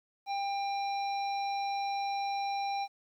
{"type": "harmonic tone", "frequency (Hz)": 796, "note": "G5", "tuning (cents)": 26, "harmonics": [1, 3, 5, 7], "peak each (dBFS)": [-31, -43, -45, -48], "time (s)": [0.26, 2.88], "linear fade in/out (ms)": 50, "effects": ["11-bit"]}